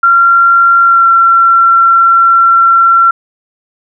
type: tone with pitch glide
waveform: sine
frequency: 1376 to 1359.4 Hz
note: F6 to F6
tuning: -26 to -47 cents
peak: -3 dBFS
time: 0.03-3.11 s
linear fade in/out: 5 ms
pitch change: -21 cents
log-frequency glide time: 0.83-1.08 s
effects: none